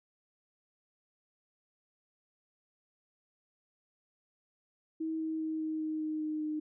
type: tone with pitch steps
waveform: sine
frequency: 320 / 318 / 316 / 314 / 312 / 310 / 308 / 306.1 Hz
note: D#4 / D#4 / D#4 / D#4 / D#4 / D#4 / D#4 / D#4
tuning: +49 / +38 / +27 / +16 / +5 / -6 / -17 / -28 cents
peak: -32 dBFS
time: 5-6.6 s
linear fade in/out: 10 ms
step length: 200 ms
effects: none